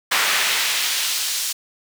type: noise with high-pass filter sweep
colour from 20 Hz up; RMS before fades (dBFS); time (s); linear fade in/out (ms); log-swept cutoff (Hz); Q
brown; -21; 0.11-1.53; 10; 1600 to 5400; 0.86
effects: none